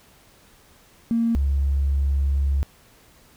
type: tone pair in turn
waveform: triangle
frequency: 230.7 / 69.3 Hz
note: A#3 / C#2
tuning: -18 / 0 cents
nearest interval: octave + major sixth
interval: 2082 cents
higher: first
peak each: -14 / -14 dBFS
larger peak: neither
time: 1.11-1.35 / 1.35-2.63 s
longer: second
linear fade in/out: 0 ms
effects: tanh soft clip ceiling -16 dBFS + pink hiss -54 dBFS RMS until 3.36 s